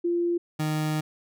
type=tone pair in turn; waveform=sine / 30% pulse; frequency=345.4 / 154.15 Hz; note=F4 / D#3; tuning=-19 / -16 cents; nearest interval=octave + major second; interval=1397 cents; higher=first; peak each=-22 dBFS; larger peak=neither; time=0.04-0.38 / 0.59-1.01 s; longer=second; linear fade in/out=10 ms; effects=none

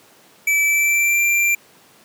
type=tone with pitch glide; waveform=square; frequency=2310 to 2367 Hz; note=D7 to D7; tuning=-29 to +13 cents; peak=-15 dBFS; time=0.47-1.55 s; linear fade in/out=5 ms; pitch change=+42 cents; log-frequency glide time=0.64-1.24 s; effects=pink hiss -50 dBFS RMS until 2.04 s + high-pass 200 Hz 12 dB/octave

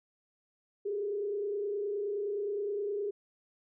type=tone with frequency modulation; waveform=sine; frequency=409 Hz; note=G#4; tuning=26 cents flat; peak=-31 dBFS; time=0.85-3.11 s; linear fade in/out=10 ms; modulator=29.6 Hz; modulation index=0.64; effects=none

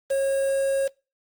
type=tone with quantisation; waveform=triangle; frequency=545 Hz; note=C#5; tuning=29 cents flat; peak=-18 dBFS; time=0.1-0.88 s; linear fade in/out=10 ms; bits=6; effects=noise-tail reverb RT60 0.3 s tail -25 dB re dry + Opus 32 kbps

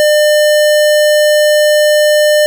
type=tone; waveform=square; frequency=600 Hz; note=D5; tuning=37 cents sharp; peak=-7 dBFS; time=0-2.46 s; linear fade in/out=0 ms; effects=none

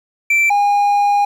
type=tone pair in turn; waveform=triangle; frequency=2339 / 814.9 Hz; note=D7 / G#5; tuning=-8 / -33 cents; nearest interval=octave + tritone; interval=1825 cents; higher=first; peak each=-9 dBFS; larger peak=neither; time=0.3-0.5 / 0.5-1.25 s; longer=second; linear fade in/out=5 ms; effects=8-bit

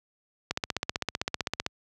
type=click train; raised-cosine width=0.2 ms; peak=-10 dBFS; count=19; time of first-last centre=0.51-1.664 s; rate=15.6 Hz; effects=high-pass 60 Hz 12 dB/octave

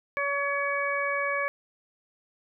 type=harmonic tone; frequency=565 Hz; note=C#5; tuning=33 cents sharp; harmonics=1 / 2 / 3 / 4; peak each=-31 / -31 / -31 / -31 dBFS; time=0.17-1.48 s; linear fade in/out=0 ms; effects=none

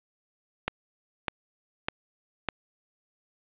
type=click train; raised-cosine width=0.3 ms; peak=-10 dBFS; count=4; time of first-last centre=0.68-2.487 s; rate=1.66 Hz; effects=resampled to 8000 Hz + 8-bit

